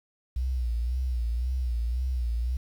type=tone with vibrato; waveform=sine; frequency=60.8 Hz; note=B1; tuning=26 cents flat; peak=-25 dBFS; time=0.36-2.57 s; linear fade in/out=5 ms; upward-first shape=sine; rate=1.9 Hz; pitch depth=98 cents each way; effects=9-bit